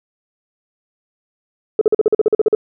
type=tone bursts; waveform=sine; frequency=430.7 Hz; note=A4; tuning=37 cents flat; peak=-7 dBFS; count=12; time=1.79-2.55 s; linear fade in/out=2 ms; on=23 ms; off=44 ms; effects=tanh soft clip ceiling -3 dBFS